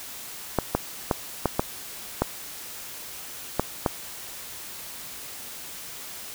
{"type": "clicks", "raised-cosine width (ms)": 1, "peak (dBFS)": -6, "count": 8, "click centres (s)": [0.587, 0.75, 1.112, 1.457, 1.595, 2.22, 3.596, 3.862], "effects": ["white hiss -39 dBFS RMS until 6.34 s"]}